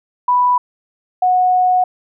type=tone pair in turn; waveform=sine; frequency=987.8 / 732.8 Hz; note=B5 / F#5; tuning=0 / -17 cents; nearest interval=perfect fourth; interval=517 cents; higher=first; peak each=-10 dBFS; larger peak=neither; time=0.28-0.58 / 1.22-1.84 s; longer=second; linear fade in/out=5 ms; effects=none